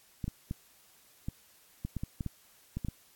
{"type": "clicks", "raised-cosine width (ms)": 5, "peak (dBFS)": -22, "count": 12, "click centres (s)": [0.242, 0.28, 0.511, 1.285, 1.85, 1.967, 2.035, 2.208, 2.263, 2.77, 2.848, 2.885], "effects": ["white hiss -62 dBFS RMS until 3.15 s", "AAC 64 kbps"]}